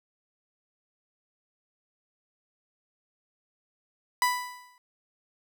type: tone with exponential decay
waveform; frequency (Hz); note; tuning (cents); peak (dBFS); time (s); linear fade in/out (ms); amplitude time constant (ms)
30% pulse; 990; B5; +4; -17; 4.22-4.78; 1; 120
effects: none